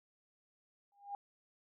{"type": "tone with exponential growth", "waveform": "sine", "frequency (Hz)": 807, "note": "G#5", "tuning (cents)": -50, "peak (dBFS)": -36, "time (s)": [0.92, 1.15], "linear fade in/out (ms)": 1, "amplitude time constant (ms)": 50, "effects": []}